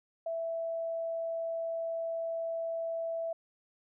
sine tone, 661 Hz, E5, 5 cents sharp, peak -32 dBFS, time 0.26-3.33 s, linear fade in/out 5 ms, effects none

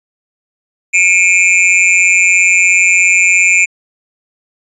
square tone with amplitude modulation, 2386 Hz, D7, 27 cents sharp, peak -3 dBFS, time 0.93-3.66 s, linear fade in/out 20 ms, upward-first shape sine, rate 183 Hz, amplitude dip 100%, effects resampled to 24000 Hz

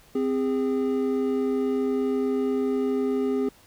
triangle tone pair together, 260 / 408.2 Hz, C4 / G#4, -11 / -30 cents, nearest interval minor sixth, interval 781 cents, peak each -23 dBFS, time 0.15-3.49 s, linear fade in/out 5 ms, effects pink hiss -55 dBFS RMS until 3.66 s

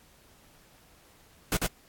pink noise with echo, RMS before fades -26 dBFS, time 1.52-1.57 s, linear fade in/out 2 ms, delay 96 ms, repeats 1, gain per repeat -2 dB, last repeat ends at 1.666 s, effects pink hiss -59 dBFS RMS until 1.88 s + AAC 64 kbps

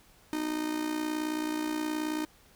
45% pulse tone with amplitude modulation, 307.7 Hz, D#4, 19 cents flat, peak -27 dBFS, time 0.33-2.25 s, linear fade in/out 0 ms, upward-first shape sine, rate 58.8 Hz, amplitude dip 65%, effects pink hiss -60 dBFS RMS until 2.55 s

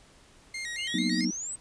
sawtooth tone with vibrato, 2001 Hz, B6, 22 cents sharp, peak -30 dBFS, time 0.54-1.25 s, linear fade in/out 5 ms, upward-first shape square, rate 4.5 Hz, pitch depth 97 cents each way
sine exponential sweep, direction up, 2731 to 8372 Hz, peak -33 dBFS, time 0.78-1.56 s, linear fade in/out 10 ms
sine chord, B major seventh, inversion second, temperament equal with one note detuned, 185 / 233.1 / 248.8 / 311.1 Hz, F#3 / A#3 / B3 / D#4, 0 / 0 / +13 / 0 cents, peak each -31 dBFS, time 0.94-1.31 s, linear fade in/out 5 ms
effects pink hiss -57 dBFS RMS until 1.6 s + resampled to 22050 Hz

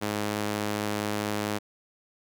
sawtooth tone with high-pass filter, 104.5 Hz, G#2, 11 cents sharp, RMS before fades -30 dBFS, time 0.01-1.59 s, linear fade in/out 20 ms, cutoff 220 Hz, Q 0.67, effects none

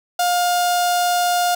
sawtooth tone with notch filter, 709 Hz, F5, 26 cents sharp, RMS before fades -18 dBFS, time 0.19-1.55 s, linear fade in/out 5 ms, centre 2000 Hz, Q 1.3, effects none

